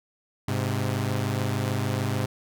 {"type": "tone pair together", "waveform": "sawtooth", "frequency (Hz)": [103.01, 129.7], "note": ["G#2", "C3"], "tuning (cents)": [-14, -15], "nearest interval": "major third", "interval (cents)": 399, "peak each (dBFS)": [-23, -24], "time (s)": [0.48, 2.26], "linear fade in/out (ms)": 5, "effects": []}